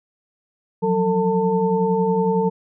sine tone cluster, 174 / 184.9 / 448.5 / 894 Hz, F3 / F#3 / A4 / A5, -6 / -1 / +33 / +27 cents, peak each -27 / -21 / -19 / -24 dBFS, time 0.82-2.5 s, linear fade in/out 20 ms, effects none

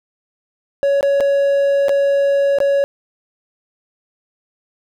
triangle tone with dropouts, 559 Hz, C#5, 14 cents sharp, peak -10 dBFS, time 0.83-2.84 s, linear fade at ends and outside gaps 0 ms, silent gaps 1.009-1.029 / 1.202-1.207 / 1.884-1.893 / 2.586-2.603 s, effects none

